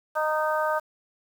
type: harmonic tone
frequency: 308.8 Hz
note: D#4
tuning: 13 cents flat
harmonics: 2 / 3 / 4 / 5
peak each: -26 / -28 / -29 / -31 dBFS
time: 0.15-0.8 s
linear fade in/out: 20 ms
effects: 8-bit